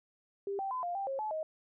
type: tone with pitch steps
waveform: sine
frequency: 397.5 / 779 / 1015 / 701 / 787 / 540 / 859 / 628 Hz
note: G4 / G5 / B5 / F5 / G5 / C#5 / A5 / D#5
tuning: +24 / -11 / +47 / +6 / +7 / -45 / -42 / +16 cents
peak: -33 dBFS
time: 0.47-1.43 s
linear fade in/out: 2 ms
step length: 120 ms
effects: none